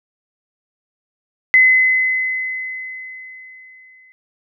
sine tone with exponential decay, 2035 Hz, C7, 49 cents flat, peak -6 dBFS, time 1.54-4.12 s, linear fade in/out 0 ms, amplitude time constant 560 ms, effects none

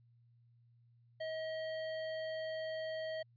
square tone, 636 Hz, D#5, 38 cents sharp, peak -39 dBFS, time 1.2-3.23 s, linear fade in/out 10 ms, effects added 118 Hz sine -64 dBFS peak until 3.36 s + resampled to 11025 Hz

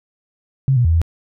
sine tone with pitch steps, 134.4 / 121.8 / 82.1 / 82.9 Hz, C3 / B2 / E2 / E2, +47 / -24 / -6 / +10 cents, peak -11 dBFS, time 0.68-1.016 s, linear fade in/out 0 ms, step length 84 ms, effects none

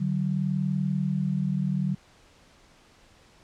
sine tone pair together, 147.62 / 188.2 Hz, D3 / F#3, +9 / +30 cents, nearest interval major third, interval 421 cents, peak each -27 / -26 dBFS, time 0-1.95 s, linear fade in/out 10 ms, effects pink hiss -57 dBFS RMS until 3.43 s + low-pass 7000 Hz 12 dB/octave

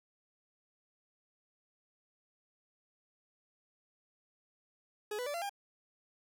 40% pulse tone with pitch steps, 420.8 / 494.7 / 581.5 / 683.6 / 803.6 Hz, G#4 / B4 / D5 / F5 / G5, +23 / +3 / -17 / -37 / +43 cents, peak -35 dBFS, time 5.11-5.495 s, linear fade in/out 5 ms, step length 77 ms, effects none

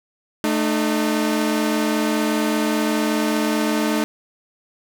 sawtooth tone pair together, 218.9 / 304 Hz, A3 / D#4, -9 / -40 cents, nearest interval tritone, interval 569 cents, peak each -17 dBFS, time 0.44-4.04 s, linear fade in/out 0 ms, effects none

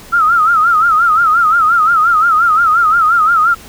sine tone with vibrato, 1318.5 Hz, E6, in tune, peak -7 dBFS, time 0.12-3.55 s, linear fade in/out 20 ms, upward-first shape sine, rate 5.7 Hz, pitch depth 120 cents each way, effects pink hiss -36 dBFS RMS until 3.68 s

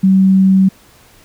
sine tone, 190.8 Hz, G3, 47 cents flat, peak -6 dBFS, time 0.03-0.69 s, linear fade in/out 10 ms, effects pink hiss -46 dBFS RMS until 1.24 s

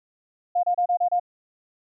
sine tone bursts, 709 Hz, F5, 26 cents sharp, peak -18 dBFS, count 6, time 0.55-1.198 s, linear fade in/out 10 ms, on 83 ms, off 30 ms, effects none

